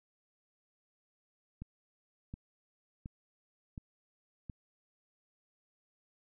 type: click train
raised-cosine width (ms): 5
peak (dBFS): -30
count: 5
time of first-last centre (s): 1.62-4.498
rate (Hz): 1.39
effects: none